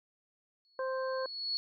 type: tone with exponential growth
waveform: sine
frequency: 4377 Hz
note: C#8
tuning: 23 cents flat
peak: -29 dBFS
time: 0.65-1.57 s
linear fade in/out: 0 ms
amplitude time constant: 200 ms
type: harmonic tone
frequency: 523.3 Hz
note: C5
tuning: in tune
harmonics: 1 / 2 / 3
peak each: -33 / -39 / -43 dBFS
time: 0.79-1.26 s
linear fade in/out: 2 ms
effects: none